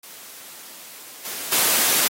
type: noise with level steps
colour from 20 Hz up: white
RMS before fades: -41 / -31 / -19 dBFS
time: 0.03-2.08 s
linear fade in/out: 5 ms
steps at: 1.25 / 1.52 s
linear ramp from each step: 2 ms
effects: high-pass 200 Hz 12 dB/octave + AAC 48 kbps